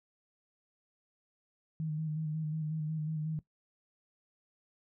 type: tone with vibrato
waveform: sine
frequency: 155.56 Hz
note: D#3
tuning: in tune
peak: -32 dBFS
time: 1.8-3.39 s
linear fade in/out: 0 ms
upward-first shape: square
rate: 5.5 Hz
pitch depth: 29 cents each way
effects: noise-tail reverb RT60 0.1 s tail -18 dB re dry